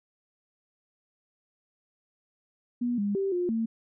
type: tone with pitch steps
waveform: sine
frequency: 242.4 / 203.1 / 390.4 / 355.2 / 225.9 Hz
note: B3 / G#3 / G4 / F4 / A3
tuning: -32 / -38 / -7 / +29 / +46 cents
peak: -25 dBFS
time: 2.81-3.66 s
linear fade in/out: 10 ms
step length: 170 ms
effects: none